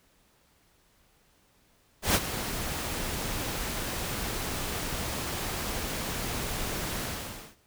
pink noise with ADSR envelope, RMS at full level -21 dBFS, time 2.02-7.56 s, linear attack 130 ms, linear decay 39 ms, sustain -12 dB, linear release 540 ms, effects pink hiss -65 dBFS RMS until 7.66 s

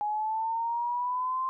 sine linear sweep, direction up, 830.6 to 1050 Hz, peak -27 dBFS, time 0.01-1.49 s, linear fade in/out 0 ms, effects none

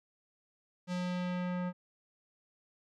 square tone with low-pass filter sweep, 179.7 Hz, F3, 50 cents sharp, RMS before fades -35 dBFS, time 0.87-1.73 s, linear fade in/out 50 ms, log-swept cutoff 6500 to 1400 Hz, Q 1, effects none

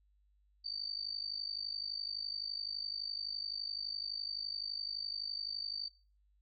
sine tone with amplitude modulation, 4598 Hz, D8, 37 cents flat, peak -34 dBFS, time 0.64-5.89 s, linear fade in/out 20 ms, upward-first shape sine, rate 51.8 Hz, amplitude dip 85%, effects noise-tail reverb RT60 0.4 s tail -21 dB re dry + added 50 Hz sine -68 dBFS peak until 6.41 s

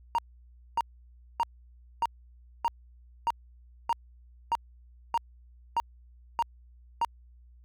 triangle tone bursts, 932.3 Hz, A#5, in tune, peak -21 dBFS, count 12, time 0.15-7.048 s, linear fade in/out 0 ms, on 34 ms, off 590 ms, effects added 60 Hz sine -52 dBFS peak until 7.64 s

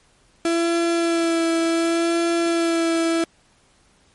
35% pulse tone with vibrato, 334.3 Hz, E4, 24 cents sharp, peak -16 dBFS, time 0.45-3.24 s, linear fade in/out 2 ms, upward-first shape sine, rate 0.68 Hz, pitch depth 20 cents each way, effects pink hiss -58 dBFS RMS until 4.14 s + MP3 48 kbps

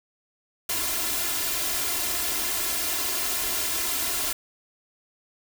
white noise with comb filter, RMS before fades -27 dBFS, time 0.69-4.33 s, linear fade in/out 5 ms, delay 2.9 ms, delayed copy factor +1, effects none

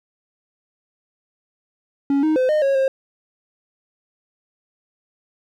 triangle tone with pitch steps, 279.1 / 311.9 / 513 / 611 / 548 / 534 Hz, C#4 / D#4 / C5 / D#5 / C#5 / C5, +12 / +4 / -34 / -32 / -20 / +35 cents, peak -13 dBFS, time 2.1-2.88 s, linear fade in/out 2 ms, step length 130 ms, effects none

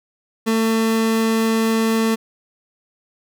30% pulse tone, 224 Hz, A3, 31 cents sharp, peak -13 dBFS, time 0.46-2.16 s, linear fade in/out 20 ms, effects none

